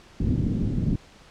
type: low-pass noise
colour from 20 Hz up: white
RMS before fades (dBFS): -24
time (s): 0.2-0.96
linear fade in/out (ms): 5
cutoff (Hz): 250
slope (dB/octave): 24
effects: pink hiss -51 dBFS RMS until 1.3 s + low-pass 6000 Hz 12 dB/octave